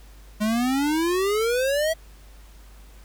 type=exponential sweep; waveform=square; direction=up; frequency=207.7 to 658 Hz; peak=-21 dBFS; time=0.4-1.94 s; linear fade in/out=20 ms; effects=added 50 Hz sine -44 dBFS peak until 3.04 s + pink hiss -54 dBFS RMS until 3.04 s